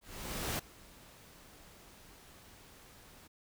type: noise with ADSR envelope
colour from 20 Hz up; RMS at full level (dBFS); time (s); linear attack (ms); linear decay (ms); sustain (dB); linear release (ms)
pink; -35; 0.01-3.28; 580; 6; -22; 14
effects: none